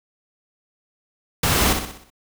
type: noise with echo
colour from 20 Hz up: pink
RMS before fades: -19 dBFS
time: 1.43-1.73 s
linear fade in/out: 5 ms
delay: 62 ms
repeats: 6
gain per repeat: -6 dB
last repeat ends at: 2.102 s
effects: none